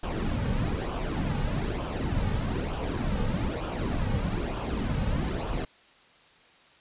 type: noise with flanger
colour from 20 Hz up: brown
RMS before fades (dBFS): -29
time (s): 0.03-5.65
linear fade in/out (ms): 5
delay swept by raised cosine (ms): 0.48 to 2.98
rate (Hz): 1.1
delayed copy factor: -0.6
effects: white hiss -57 dBFS RMS until 6.8 s + resampled to 8000 Hz